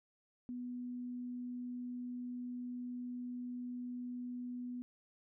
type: tone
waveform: sine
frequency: 246.4 Hz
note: B3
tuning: 4 cents flat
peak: -40 dBFS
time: 0.49-4.82 s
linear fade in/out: 0 ms
effects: none